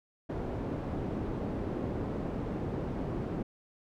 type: low-pass noise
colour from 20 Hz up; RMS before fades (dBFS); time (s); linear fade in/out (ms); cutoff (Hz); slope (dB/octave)
white; -35; 0.29-3.43; 10; 370; 12
effects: none